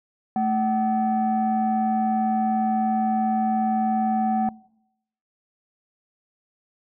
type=tone pair together; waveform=sine; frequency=219.9 / 757 Hz; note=A3 / F#5; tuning=-1 / +39 cents; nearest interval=octave + major sixth; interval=2140 cents; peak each=-22 / -21 dBFS; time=0.36-4.49 s; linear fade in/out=2 ms; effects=noise-tail reverb RT60 0.8 s tail -24 dB re dry + tanh soft clip ceiling -15 dBFS